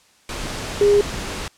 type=tone in noise; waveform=sine; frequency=408.3 Hz; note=G#4; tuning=29 cents flat; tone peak=-11 dBFS; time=0.81-1.01 s; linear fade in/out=2 ms; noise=pink; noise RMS=-28 dBFS; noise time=0.29-1.48 s; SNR=+14 dB; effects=white hiss -55 dBFS RMS until 1.57 s + low-pass 8000 Hz 12 dB/octave